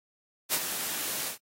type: noise with ADSR envelope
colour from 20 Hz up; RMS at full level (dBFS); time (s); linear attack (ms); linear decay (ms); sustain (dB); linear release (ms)
white; -25; 0.49-1.38; 49; 46; -8; 110
effects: high-pass 150 Hz 12 dB/octave + AAC 48 kbps